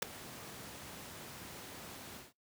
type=noise with ADSR envelope; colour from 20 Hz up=pink; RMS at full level=-27 dBFS; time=0.02-2.33 s; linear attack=6 ms; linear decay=5 ms; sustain=-21 dB; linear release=170 ms; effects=noise-tail reverb RT60 0.2 s tail -26 dB re dry + high-pass 100 Hz 12 dB/octave